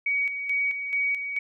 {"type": "tone with tremolo", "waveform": "sine", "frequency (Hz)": 2257, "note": "C#7", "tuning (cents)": 31, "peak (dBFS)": -22, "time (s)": [0.06, 1.39], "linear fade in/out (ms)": 5, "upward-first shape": "square", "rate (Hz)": 2.3, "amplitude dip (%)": 55, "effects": []}